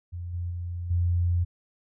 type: tone with level steps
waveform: sine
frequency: 87.31 Hz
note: F2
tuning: in tune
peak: -32 / -28 / -30 / -21 dBFS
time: 0.12-1.45 s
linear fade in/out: 20 ms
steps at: 0.33 / 0.5 / 0.9 s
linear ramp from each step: 10 ms
effects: none